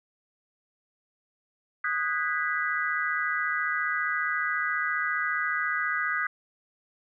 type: chord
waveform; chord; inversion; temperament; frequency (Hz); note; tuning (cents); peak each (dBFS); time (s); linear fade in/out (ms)
sine; G# minor seventh; second; equal with one note detuned; 1244.5 / 1480 / 1634.6 / 1975.5; D#6 / F#6 / G#6 / B6; 0 / 0 / -28 / 0; -31; 1.84-6.27; 5
effects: none